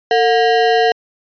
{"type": "ring-modulated tone", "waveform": "square", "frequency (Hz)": 587.3, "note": "D5", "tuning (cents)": 0, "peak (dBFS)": -8, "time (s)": [0.11, 0.92], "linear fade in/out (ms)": 2, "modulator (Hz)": 136, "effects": ["resampled to 11025 Hz"]}